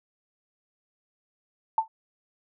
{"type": "tone with exponential decay", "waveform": "sine", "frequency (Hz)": 888, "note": "A5", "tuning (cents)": 16, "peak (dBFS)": -15, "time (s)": [1.78, 1.88], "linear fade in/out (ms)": 2, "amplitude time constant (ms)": 20, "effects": []}